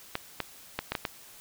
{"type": "clicks", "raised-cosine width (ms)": 0.3, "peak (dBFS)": -13, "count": 6, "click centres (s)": [0.154, 0.403, 0.79, 0.92, 0.952, 1.052], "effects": ["white hiss -51 dBFS RMS until 1.4 s"]}